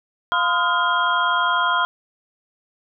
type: tone cluster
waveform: sine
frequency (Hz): 701 / 1023 / 1260 / 1412 / 3242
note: F5 / C6 / D#6 / F6 / G#7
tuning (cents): +6 / -39 / +21 / +19 / -42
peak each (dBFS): -27 / -20 / -26 / -21 / -27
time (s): 0.32-1.85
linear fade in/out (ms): 0
effects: none